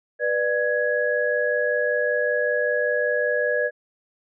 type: tone cluster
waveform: sine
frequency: 489.8 / 595 / 1670 Hz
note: B4 / D5 / G#6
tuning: -14 / +22 / +9 cents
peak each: -24 dBFS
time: 0.19-3.71 s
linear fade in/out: 50 ms
effects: none